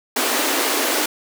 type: high-pass noise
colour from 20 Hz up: pink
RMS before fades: -20 dBFS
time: 0.16-1.06 s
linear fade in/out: 5 ms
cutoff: 250 Hz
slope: 96 dB/octave
effects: none